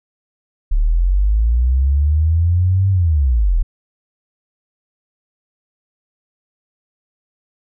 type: linear two-way sweep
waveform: sine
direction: up then down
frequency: 34.66 to 98 to 34.66 Hz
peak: -11 dBFS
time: 0.71-3.63 s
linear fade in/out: 10 ms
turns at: 2.9 s
effects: none